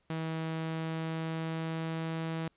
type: tone with pitch glide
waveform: sawtooth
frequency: 161.1 to 162.6 Hz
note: E3 to E3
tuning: -39 to -23 cents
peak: -29 dBFS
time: 0.1-2.48 s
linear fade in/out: 2 ms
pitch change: +16 cents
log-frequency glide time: 0.4-2.2 s
effects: pink hiss -73 dBFS RMS until 2.56 s + resampled to 8000 Hz